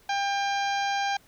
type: harmonic tone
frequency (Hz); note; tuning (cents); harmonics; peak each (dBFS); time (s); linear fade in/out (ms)
798; G5; +31; 1 / 2 / 3 / 4 / 5 / 6 / 7 / 8; -26 / -32 / -36 / -38 / -40 / -42 / -43 / -44; 0.09-1.17; 5
effects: pink hiss -59 dBFS RMS until 1.27 s